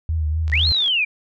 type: tone with vibrato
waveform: sine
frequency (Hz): 78.4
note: D#2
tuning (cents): +14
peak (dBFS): -18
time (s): 0.09-0.72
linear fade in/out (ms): 0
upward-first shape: triangle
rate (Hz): 4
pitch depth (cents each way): 67
type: click train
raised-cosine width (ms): 0.2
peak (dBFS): -21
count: 22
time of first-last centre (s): 0.48-0.88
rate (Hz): 52.5
type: linear two-way sweep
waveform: sine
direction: up then down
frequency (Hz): 1748 to 4300 to 2320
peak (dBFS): -16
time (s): 0.52-1.05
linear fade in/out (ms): 10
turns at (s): 0.68
effects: none